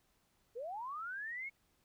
sine linear sweep, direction up, 437.9 to 2223 Hz, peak -40 dBFS, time 0.55-1.5 s, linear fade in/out 20 ms, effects pink hiss -75 dBFS RMS until 1.84 s

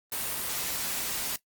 white noise, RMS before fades -32 dBFS, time 0.12-1.36 s, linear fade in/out 2 ms, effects noise-tail reverb RT60 0.1 s tail -18 dB re dry + Opus 32 kbps

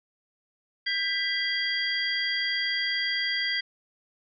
sine tone cluster, 1595 / 1981 / 3264 / 4743 Hz, G6 / B6 / G#7 / D8, +30 / +5 / -31 / +16 cents, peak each -35 / -28 / -31 / -32 dBFS, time 0.86-3.61 s, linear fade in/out 10 ms, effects none

